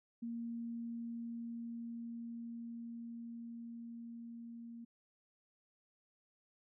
sine tone with level ramp, 233.1 Hz, A#3, in tune, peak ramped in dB -39 to -47 dBFS, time 0.22-4.85 s, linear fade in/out 10 ms, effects none

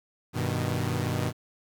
sawtooth chord, G augmented, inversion none, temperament equal with one note detuned, 98 / 123.47 / 154.76 Hz, G2 / B2 / D#3, 0 / 0 / -9 cents, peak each -27 / -26 / -28 dBFS, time 0.33-1.33 s, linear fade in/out 50 ms, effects 10-bit

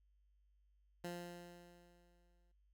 15% pulse tone with exponential decay, 174.61 Hz, F3, in tune, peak -36 dBFS, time 1.04-2.52 s, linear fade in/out 5 ms, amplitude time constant 320 ms, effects noise-tail reverb RT60 0.3 s tail -23 dB re dry + added 50 Hz sine -70 dBFS peak until 2.73 s

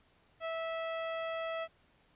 sawtooth tone, 654 Hz, E5, 14 cents flat, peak -31 dBFS, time 0.4-1.68 s, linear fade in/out 50 ms, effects pink hiss -68 dBFS RMS until 2.15 s + resampled to 8000 Hz

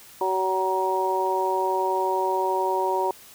harmonic tone, 188.5 Hz, F#3, 32 cents sharp, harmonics 2 / 3 / 4 / 5, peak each -26 / -30 / -30 / -24 dBFS, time 0.21-3.11 s, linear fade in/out 2 ms, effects white hiss -48 dBFS RMS until 3.34 s

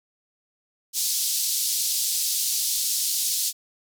pink band-pass noise, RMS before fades -25 dBFS, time 0.93-3.53 s, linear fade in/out 50 ms, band 4300 to 16000 Hz, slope 24 dB/octave, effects none

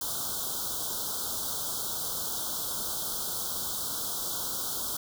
white band-stop noise, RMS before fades -33 dBFS, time 0.01-4.97 s, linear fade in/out 5 ms, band 1500 to 3200 Hz, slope 96 dB/octave, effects none

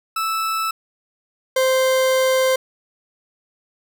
40% pulse tone pair in turn, 1314 / 521.5 Hz, E6 / C5, -6 / -6 cents, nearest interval octave + major third, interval 1600 cents, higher first, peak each -19 / -14 dBFS, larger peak second, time 0.16-0.71 / 1.56-2.56 s, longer second, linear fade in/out 5 ms, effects none

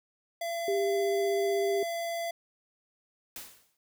square tone, 677 Hz, E5, 46 cents sharp, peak -32 dBFS, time 0.41-2.31 s, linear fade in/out 5 ms
sine tone with vibrato, 397.6 Hz, G4, 25 cents sharp, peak -26 dBFS, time 0.68-1.83 s, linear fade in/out 2 ms, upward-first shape sine, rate 16 Hz, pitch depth 14 cents each way
white noise with exponential decay, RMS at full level -39 dBFS, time 3.36-3.77 s, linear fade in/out 2 ms, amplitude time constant 89 ms
effects none

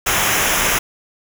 pink noise with comb filter, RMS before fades -17 dBFS, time 0.06-0.79 s, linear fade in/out 10 ms, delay 0.23 ms, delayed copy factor -0.7, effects none

